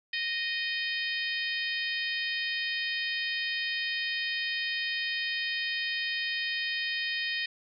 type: harmonic tone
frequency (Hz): 620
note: D#5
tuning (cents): -6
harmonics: 3 / 4 / 5 / 6 / 7 / 8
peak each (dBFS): -33 / -35 / -37 / -39 / -40 / -41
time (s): 0.13-7.46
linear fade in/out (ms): 5
effects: none